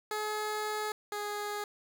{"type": "tone pair in turn", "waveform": "15% pulse", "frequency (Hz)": [425.3, 414.6], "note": ["G#4", "G#4"], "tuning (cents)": [41, -3], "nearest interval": "unison", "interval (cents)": 44, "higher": "first", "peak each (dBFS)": [-26, -28], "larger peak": "first", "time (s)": [[0.11, 0.92], [1.12, 1.64]], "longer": "first", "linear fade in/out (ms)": 2, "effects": []}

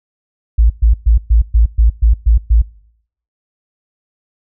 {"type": "tone bursts", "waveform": "sine", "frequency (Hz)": 55.5, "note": "A1", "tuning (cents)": 16, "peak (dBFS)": -5, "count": 9, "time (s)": [0.58, 2.62], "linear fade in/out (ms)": 10, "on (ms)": 120, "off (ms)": 120, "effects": ["noise-tail reverb RT60 0.7 s tail -22 dB re dry"]}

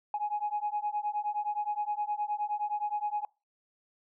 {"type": "beating tone pair", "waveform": "sine", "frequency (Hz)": [830.6, 840.2], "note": ["G#5", "G#5"], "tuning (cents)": [0, 20], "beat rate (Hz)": 9.6, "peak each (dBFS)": [-32, -32], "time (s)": [0.14, 3.25], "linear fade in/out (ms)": 2, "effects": ["noise-tail reverb RT60 0.3 s tail -26 dB re dry", "tanh soft clip ceiling -23 dBFS"]}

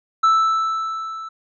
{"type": "tone with level ramp", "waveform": "triangle", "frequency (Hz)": 1318.5, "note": "E6", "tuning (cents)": 0, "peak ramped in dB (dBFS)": [-9, -28], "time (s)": [0.23, 1.29], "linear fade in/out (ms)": 10, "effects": ["resampled to 16000 Hz"]}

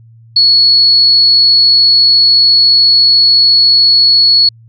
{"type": "tone", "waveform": "sine", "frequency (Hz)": 4377, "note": "C#8", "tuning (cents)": -23, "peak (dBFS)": -4, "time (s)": [0.36, 4.49], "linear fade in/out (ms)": 5, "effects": ["added 114 Hz sine -37 dBFS peak until 4.68 s", "AAC 64 kbps"]}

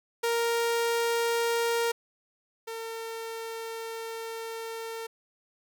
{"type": "tone pair in turn", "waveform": "sawtooth", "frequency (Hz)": [466.2, 453.5], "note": ["A#4", "A#4"], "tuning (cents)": [0, -48], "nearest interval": "unison", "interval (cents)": 48, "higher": "first", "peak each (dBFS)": [-21, -31], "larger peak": "first", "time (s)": [[0.23, 1.92], [2.67, 5.07]], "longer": "second", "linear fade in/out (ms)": 10, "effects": []}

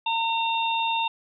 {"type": "harmonic tone", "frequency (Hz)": 912, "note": "A#5", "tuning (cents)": -38, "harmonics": [1, 3, 4], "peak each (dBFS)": [-24, -29, -30], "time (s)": [0.06, 1.08], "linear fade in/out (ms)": 5, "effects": []}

